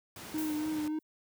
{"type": "noise", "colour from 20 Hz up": "pink", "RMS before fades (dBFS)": -45, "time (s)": [0.16, 0.88], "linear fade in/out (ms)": 2}
{"type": "tone with vibrato", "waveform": "triangle", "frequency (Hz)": 307.2, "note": "D#4", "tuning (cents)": -22, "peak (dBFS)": -29, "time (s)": [0.34, 0.99], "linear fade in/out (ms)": 5, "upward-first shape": "sine", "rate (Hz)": 3.5, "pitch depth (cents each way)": 29}
{"type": "noise with exponential decay", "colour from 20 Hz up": "violet", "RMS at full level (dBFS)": -39, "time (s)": [0.38, 1.03], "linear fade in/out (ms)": 1, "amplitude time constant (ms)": 140}
{"effects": ["high-pass 100 Hz 12 dB/octave"]}